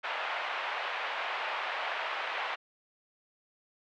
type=band-pass noise; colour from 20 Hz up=pink; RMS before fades=-35 dBFS; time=0.03-2.56 s; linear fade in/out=20 ms; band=660 to 3000 Hz; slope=24 dB/octave; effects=none